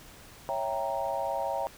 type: chord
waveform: sine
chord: C# diminished seventh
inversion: none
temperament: equal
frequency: 554.4 / 659.3 / 784 / 932.3 Hz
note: C#5 / E5 / G5 / Bb5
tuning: 0 / 0 / 0 / 0 cents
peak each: -34 dBFS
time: 0.49-1.67 s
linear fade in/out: 0 ms
effects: pink hiss -51 dBFS RMS until 1.77 s